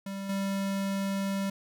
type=tone with level steps; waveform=square; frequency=196 Hz; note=G3; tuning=in tune; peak=-35 / -29 dBFS; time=0.06-1.5 s; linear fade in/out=5 ms; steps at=0.29 s; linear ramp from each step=5 ms; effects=none